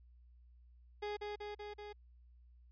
30% pulse tone with echo, 415.3 Hz, G#4, in tune, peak -36 dBFS, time 1.02-1.17 s, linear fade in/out 10 ms, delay 190 ms, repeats 4, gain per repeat -2 dB, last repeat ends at 1.93 s, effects added 60 Hz sine -59 dBFS peak until 2.71 s + resampled to 11025 Hz

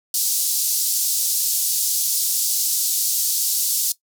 white band-pass noise, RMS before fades -21 dBFS, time 0.14-3.92 s, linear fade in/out 2 ms, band 4500 to 15000 Hz, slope 24 dB/octave, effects noise-tail reverb RT60 0.1 s tail -17 dB re dry

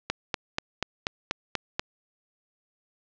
click train, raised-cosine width 0.2 ms, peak -8 dBFS, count 8, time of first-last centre 0.1-1.795 s, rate 4.13 Hz, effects low-pass 5000 Hz 12 dB/octave

